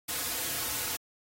white noise with comb filter, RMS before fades -33 dBFS, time 0.08-0.97 s, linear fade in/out 10 ms, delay 5.1 ms, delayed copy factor -0.7, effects AAC 48 kbps

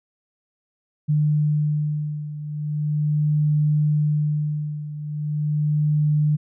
sine beating tone pair, 150 / 150.39 Hz, D3 / D3, +37 / +41 cents, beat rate 0.39 Hz, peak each -20 / -24 dBFS, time 1.08-6.37 s, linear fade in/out 20 ms, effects none

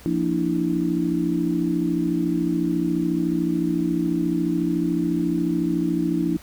sine tone cluster, 173.3 / 232.8 / 292 / 326 Hz, F3 / A#3 / D4 / E4, -13 / -2 / -10 / -19 cents, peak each -25 / -30 / -24 / -24 dBFS, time 0.06-6.37 s, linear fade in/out 0 ms, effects added 60 Hz sine -47 dBFS peak until 6.42 s + pink hiss -47 dBFS RMS until 6.42 s

